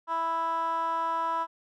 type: tone with band-pass filter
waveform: 15% pulse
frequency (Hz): 329.6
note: E4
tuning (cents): 0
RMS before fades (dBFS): -29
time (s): 0.07-1.47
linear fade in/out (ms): 50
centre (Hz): 1100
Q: 6.1
effects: none